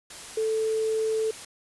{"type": "tone in noise", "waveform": "sine", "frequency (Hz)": 440, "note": "A4", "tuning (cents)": 0, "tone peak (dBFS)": -23, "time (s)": [0.37, 1.31], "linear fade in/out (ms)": 5, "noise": "white", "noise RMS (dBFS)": -41, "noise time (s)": [0.1, 1.45], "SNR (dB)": 15, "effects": ["resampled to 24000 Hz"]}